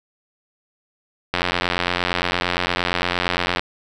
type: click train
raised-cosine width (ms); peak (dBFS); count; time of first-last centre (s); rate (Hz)
0.3; -3; 201; 1.34-3.595; 88.7
effects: none